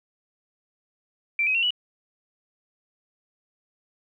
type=tone with pitch steps; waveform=sine; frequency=2349 / 2532 / 2730 / 2943 Hz; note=D7 / D#7 / F7 / F#7; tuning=0 / +30 / -40 / -10 cents; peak=-20 dBFS; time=1.39-1.706 s; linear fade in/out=2 ms; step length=79 ms; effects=10-bit